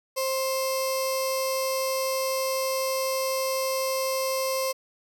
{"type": "tone with notch filter", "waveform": "15% pulse", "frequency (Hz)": 528, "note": "C5", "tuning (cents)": 16, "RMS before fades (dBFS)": -27, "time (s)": [0.16, 4.73], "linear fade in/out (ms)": 20, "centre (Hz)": 1600, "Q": 0.68, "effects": []}